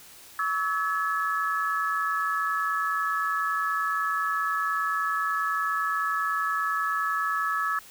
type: tone cluster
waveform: sine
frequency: 1130 / 1300 / 1703 Hz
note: C#6 / E6 / G#6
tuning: +33 / -24 / +43 cents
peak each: -31 / -27 / -29 dBFS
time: 0.39-7.79 s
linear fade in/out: 2 ms
effects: white hiss -49 dBFS RMS until 7.9 s